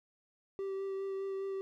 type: tone with vibrato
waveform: triangle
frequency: 388.8 Hz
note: G4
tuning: 14 cents flat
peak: -33 dBFS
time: 0.59-1.61 s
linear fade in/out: 0 ms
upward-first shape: sine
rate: 4.9 Hz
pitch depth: 12 cents each way
effects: none